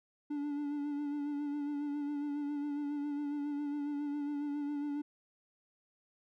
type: tone with vibrato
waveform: triangle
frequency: 290.2 Hz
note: D4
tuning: 21 cents flat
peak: -32 dBFS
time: 0.3-5.02 s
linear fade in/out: 10 ms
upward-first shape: sine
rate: 7.3 Hz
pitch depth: 32 cents each way
effects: none